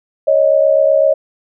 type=tone pair together; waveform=sine; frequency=554.4 / 622.3 Hz; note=C#5 / D#5; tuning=0 / 0 cents; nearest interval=major second; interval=200 cents; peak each=-11 dBFS; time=0.27-1.14 s; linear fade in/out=10 ms; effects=none